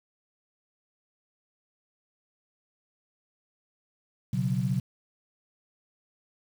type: chord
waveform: sine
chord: B suspended second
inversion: none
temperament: just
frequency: 123.47 / 138.9 / 185.21 Hz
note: B2 / C#3 / F#3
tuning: 0 / +4 / +2 cents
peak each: -29 dBFS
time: 4.33-4.8 s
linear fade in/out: 5 ms
effects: 8-bit